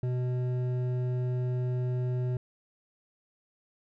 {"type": "tone with hard clipping", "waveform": "sine", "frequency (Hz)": 125.3, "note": "B2", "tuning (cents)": 25, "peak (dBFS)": -29, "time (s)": [0.03, 2.37], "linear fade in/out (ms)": 2, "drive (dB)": 9, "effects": []}